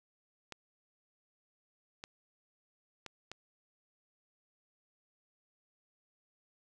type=clicks; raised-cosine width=0.2 ms; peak=-26 dBFS; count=4; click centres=0.523 / 2.039 / 3.063 / 3.316 s; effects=none